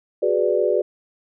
sine chord, G# half-diminished seventh, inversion third, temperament equal, 370 / 415.3 / 493.9 / 587.3 Hz, F#4 / G#4 / B4 / D5, 0 / 0 / 0 / 0 cents, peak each -22 dBFS, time 0.22-0.82 s, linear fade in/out 10 ms, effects none

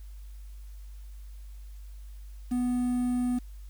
triangle tone with quantisation, 246.9 Hz, B3, in tune, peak -23 dBFS, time 2.51-3.39 s, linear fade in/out 10 ms, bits 8, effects added 50 Hz sine -41 dBFS peak until 3.69 s + white hiss -63 dBFS RMS until 3.69 s

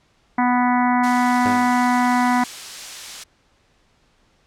harmonic tone, 246.9 Hz, B3, in tune, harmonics 1 / 3 / 4 / 5 / 6 / 7 / 8 / 9, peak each -18 / -21 / -21 / -30 / -29 / -33 / -28 / -37 dBFS, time 0.38-2.44 s, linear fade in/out 5 ms
blue noise, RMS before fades -27 dBFS, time 1.03-3.24 s, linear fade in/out 10 ms
10% pulse tone with exponential decay, 102.7 Hz, G#2, 19 cents flat, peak -15 dBFS, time 1.45-1.87 s, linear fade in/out 5 ms, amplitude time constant 91 ms
effects pink hiss -60 dBFS RMS until 4.46 s + low-pass 6000 Hz 12 dB/octave

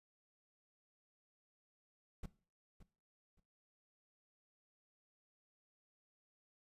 brown noise with echo, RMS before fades -44 dBFS, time 2.23-2.26 s, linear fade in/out 5 ms, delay 570 ms, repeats 2, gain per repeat -14 dB, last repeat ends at 3.4 s, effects noise-tail reverb RT60 0.4 s tail -18 dB re dry + resampled to 32000 Hz

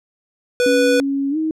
square tone, 492.1 Hz, B4, 6 cents flat, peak -14 dBFS, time 0.6-1 s, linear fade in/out 0 ms
sine tone with pitch glide, 276.5 to 315.8 Hz, C#4 to D#4, -4 to +26 cents, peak -17 dBFS, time 0.66-1.51 s, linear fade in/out 2 ms, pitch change +230 cents, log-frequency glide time 1.3-1.37 s
effects low-pass 9000 Hz 12 dB/octave

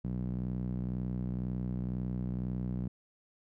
sawtooth tone with band-pass filter, 62 Hz, B1, 7 cents sharp, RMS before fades -35 dBFS, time 0.04-2.88 s, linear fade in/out 5 ms, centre 170 Hz, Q 2.4, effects none

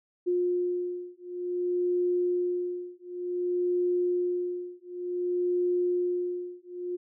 sine beating tone pair, 355.9 / 356.45 Hz, F4 / F4, +33 / +35 cents, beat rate 0.55 Hz, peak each -29 dBFS, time 0.26-6.97 s, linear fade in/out 20 ms, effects none

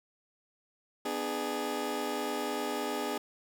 20% pulse chord, G# diminished, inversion first, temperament just, 249.2 / 299 / 415.3 Hz, B3 / D4 / G#4, +16 / +31 / 0 cents, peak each -33 / -32 / -30 dBFS, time 1.05-3.18 s, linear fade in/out 5 ms, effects none

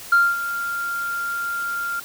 sine tone with ADSR envelope, 1392 Hz, F6, 6 cents flat, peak -9 dBFS, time 0.12-2 s, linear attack 6 ms, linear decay 230 ms, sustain -14 dB, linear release 5 ms, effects tanh soft clip ceiling -9 dBFS + white hiss -38 dBFS RMS until 2.04 s

